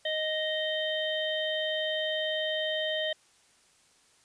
harmonic tone with a mistuned harmonic, 622 Hz, D#5, 1 cent flat, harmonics 1 / 3 / 5 / 6, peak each -31 / -35 / -33 / -39 dBFS, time 0.05-3.13 s, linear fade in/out 5 ms, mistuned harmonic 6, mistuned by -25 cents, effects white hiss -63 dBFS RMS until 4.24 s + resampled to 22050 Hz

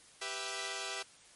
5% pulse chord, E minor, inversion first, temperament equal, 392 / 493.9 / 659.3 Hz, G4 / B4 / E5, 0 / 0 / 0 cents, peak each -30 / -32 / -30 dBFS, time 0.21-1.03 s, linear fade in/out 10 ms, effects white hiss -59 dBFS RMS until 1.35 s + MP3 48 kbps

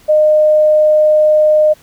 sine tone, 612 Hz, D#5, 29 cents flat, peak -6 dBFS, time 0.08-1.74 s, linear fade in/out 20 ms, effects pink hiss -46 dBFS RMS until 1.82 s

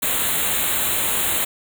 white band-stop noise, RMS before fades -21 dBFS, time 0.02-1.45 s, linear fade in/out 10 ms, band 4100 to 6800 Hz, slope 96 dB/octave, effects none

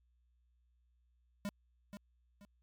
square tone with echo, 202.7 Hz, G#3, 42 cents flat, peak -37 dBFS, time 1.45-1.49 s, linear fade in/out 0 ms, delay 480 ms, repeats 2, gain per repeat -9 dB, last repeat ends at 2.45 s, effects added 60 Hz sine -70 dBFS peak until 2.62 s + MP3 96 kbps

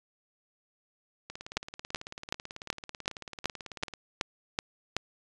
two click trains, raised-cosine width 0.2 ms, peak -23 / -10 dBFS, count 49 / 10, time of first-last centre 1.3-3.937 / 1.57-4.966 s, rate 18.2 / 2.65 Hz, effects resampled to 22050 Hz

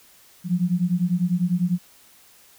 sine beating tone pair, 172.5 / 182.5 Hz, F3 / F#3, -21 / -24 cents, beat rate 10 Hz, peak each -22 dBFS, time 0.44-1.79 s, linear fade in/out 50 ms, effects white hiss -53 dBFS RMS until 2.58 s

